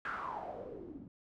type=noise with low-pass filter sweep; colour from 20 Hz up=white; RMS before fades=-43 dBFS; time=0.05-1.08 s; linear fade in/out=2 ms; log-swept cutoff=1600 to 220 Hz; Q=6.7; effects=none